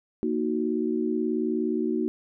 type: chord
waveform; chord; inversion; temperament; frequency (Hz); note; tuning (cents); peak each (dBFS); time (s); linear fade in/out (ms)
sine; D# minor; second; equal; 233.1 / 311.1 / 370; A#3 / D#4 / F#4; 0 / 0 / 0; -28; 0.23-2.08; 0
effects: none